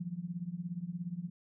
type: tone with tremolo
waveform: sine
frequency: 174.61 Hz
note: F3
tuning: in tune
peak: -32 dBFS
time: 0-1.3 s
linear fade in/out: 10 ms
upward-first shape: triangle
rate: 17 Hz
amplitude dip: 95%
effects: none